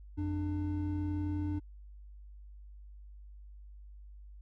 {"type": "tone pair together", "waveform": "triangle", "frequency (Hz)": [88.71, 298.4], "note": ["F2", "D4"], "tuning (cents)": [28, 28], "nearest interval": "octave + major sixth", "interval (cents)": 2100, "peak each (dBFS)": [-32, -33], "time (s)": [0.17, 1.6], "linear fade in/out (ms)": 20, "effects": ["added 50 Hz sine -48 dBFS peak until 4.41 s"]}